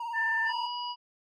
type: tone with vibrato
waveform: triangle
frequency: 932.3 Hz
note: A#5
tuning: in tune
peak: -31 dBFS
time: 0-0.67 s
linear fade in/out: 5 ms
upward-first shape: sine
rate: 19 Hz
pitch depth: 49 cents each way
type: tone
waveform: sine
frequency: 1781 Hz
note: A6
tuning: 21 cents sharp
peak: -26 dBFS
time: 0.13-0.53 s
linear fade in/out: 50 ms
type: harmonic tone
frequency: 973 Hz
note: B5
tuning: 26 cents flat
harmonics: 1 / 3 / 5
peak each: -34 / -39 / -41 dBFS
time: 0.45-0.96 s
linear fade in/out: 50 ms
effects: none